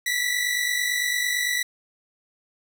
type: tone pair together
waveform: sawtooth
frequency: 1946 / 1994.9 Hz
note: B6 / B6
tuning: -26 / +17 cents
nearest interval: unison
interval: 43 cents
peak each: -21 / -23 dBFS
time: 0.06-1.63 s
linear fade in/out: 5 ms
effects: none